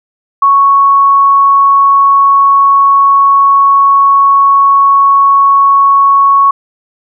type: tone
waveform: sine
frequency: 1108.7 Hz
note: C#6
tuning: in tune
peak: -3 dBFS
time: 0.42-6.51 s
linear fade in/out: 5 ms
effects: none